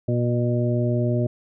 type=harmonic tone with a mistuned harmonic; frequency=120.2 Hz; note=B2; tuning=46 cents flat; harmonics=1 / 2 / 3 / 4 / 5; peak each=-21 / -26 / -27 / -36 / -28 dBFS; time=0.08-1.27 s; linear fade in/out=5 ms; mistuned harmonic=5; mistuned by=+17 cents; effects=none